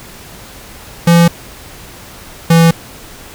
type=tone pair in turn; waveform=square; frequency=170 / 166.02 Hz; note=F3 / E3; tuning=-46 / +13 cents; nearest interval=unison; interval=41 cents; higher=first; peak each=-5 dBFS; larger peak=neither; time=1.07-1.28 / 2.5-2.71 s; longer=neither; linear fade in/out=5 ms; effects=pink hiss -34 dBFS RMS until 3.34 s